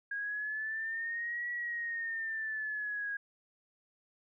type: linear two-way sweep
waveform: sine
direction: up then down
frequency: 1630 to 1932 to 1637 Hz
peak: -34 dBFS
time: 0.11-3.17 s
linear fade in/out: 5 ms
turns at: 1.5 s
effects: none